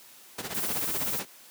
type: noise with tremolo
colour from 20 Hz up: pink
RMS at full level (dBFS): -32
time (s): 0.38-1.25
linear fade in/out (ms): 5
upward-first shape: sine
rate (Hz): 16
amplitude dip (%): 75
type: noise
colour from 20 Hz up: violet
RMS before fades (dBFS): -31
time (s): 0.54-1.2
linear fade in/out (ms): 10
effects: white hiss -52 dBFS RMS until 1.5 s + high-pass 150 Hz 12 dB/octave